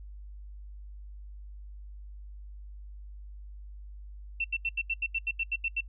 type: tone bursts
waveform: sine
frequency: 2696 Hz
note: E7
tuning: 38 cents sharp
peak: -27 dBFS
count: 12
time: 4.4-5.807 s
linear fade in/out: 5 ms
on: 43 ms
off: 81 ms
effects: noise-tail reverb RT60 0.1 s tail -25 dB re dry + added 50 Hz sine -42 dBFS peak until 5.88 s